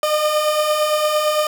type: beating tone pair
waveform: 30% pulse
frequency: 600 / 608.8 Hz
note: D5 / D#5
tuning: +37 / -38 cents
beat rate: 8.8 Hz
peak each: -21 / -14 dBFS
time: 0.03-1.47 s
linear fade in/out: 2 ms
effects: none